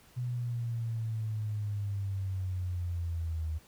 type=linear sweep; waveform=sine; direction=down; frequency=124.3 to 77.78 Hz; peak=-31 dBFS; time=0.16-3.59 s; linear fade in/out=20 ms; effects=pink hiss -60 dBFS RMS until 3.67 s